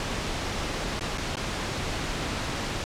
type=noise with dropouts; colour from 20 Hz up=pink; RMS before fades=-30 dBFS; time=0-2.84 s; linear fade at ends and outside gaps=1 ms; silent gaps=0.995-1.009 / 1.176-1.181 / 1.356-1.369 s; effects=low-pass 6000 Hz 12 dB/octave